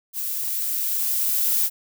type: noise with level ramp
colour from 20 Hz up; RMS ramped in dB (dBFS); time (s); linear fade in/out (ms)
violet; -28 to -20; 0.13-1.7; 50
effects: none